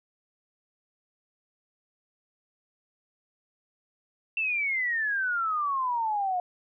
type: exponential sweep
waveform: sine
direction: down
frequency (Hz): 2704 to 709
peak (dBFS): -25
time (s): 4.37-6.4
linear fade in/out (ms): 2
effects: none